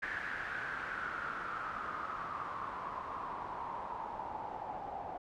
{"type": "noise with low-pass filter sweep", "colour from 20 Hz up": "white", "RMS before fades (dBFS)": -41, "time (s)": [0.02, 5.18], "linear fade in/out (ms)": 10, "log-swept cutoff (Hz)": [1700, 770], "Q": 6.2, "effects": []}